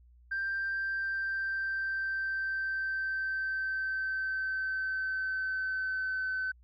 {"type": "tone with pitch glide", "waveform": "sine", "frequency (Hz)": [1578, 1523.4], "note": ["G6", "G6"], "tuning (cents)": [11, -50], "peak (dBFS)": -29, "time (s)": [0.31, 6.52], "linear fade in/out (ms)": 10, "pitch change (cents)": -61, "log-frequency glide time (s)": [0.55, 6.29], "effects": ["tanh soft clip ceiling -27 dBFS", "added 60 Hz sine -56 dBFS peak until 6.63 s"]}